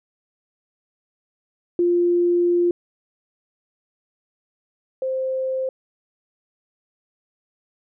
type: tone pair in turn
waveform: sine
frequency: 349.2 / 523.2 Hz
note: F4 / C5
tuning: 0 / 0 cents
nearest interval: perfect fifth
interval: 700 cents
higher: second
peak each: -15 / -21 dBFS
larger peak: first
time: 1.79-2.71 / 5.02-5.69 s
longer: first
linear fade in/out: 2 ms
effects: none